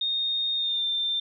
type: tone with pitch glide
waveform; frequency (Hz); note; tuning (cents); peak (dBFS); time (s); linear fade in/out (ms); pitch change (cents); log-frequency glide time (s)
sine; 3689 to 3582; A#7 to A7; -19 to +30; -24; 0.01-1.2; 5; -51; 0.55-0.84
effects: none